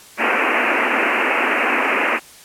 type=band-pass noise; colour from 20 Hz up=white; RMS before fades=-18 dBFS; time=0.17-2.2 s; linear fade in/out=50 ms; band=220 to 2700 Hz; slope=96 dB/octave; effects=white hiss -43 dBFS RMS until 2.44 s + low-pass 12000 Hz 12 dB/octave